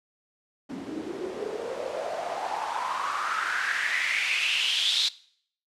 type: noise with band-pass filter sweep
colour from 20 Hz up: white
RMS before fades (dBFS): -29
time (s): 0.69-5.09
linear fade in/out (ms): 10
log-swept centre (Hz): 260 to 3900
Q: 6
effects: noise-tail reverb RT60 0.6 s tail -20 dB re dry + low-pass 9000 Hz 12 dB/octave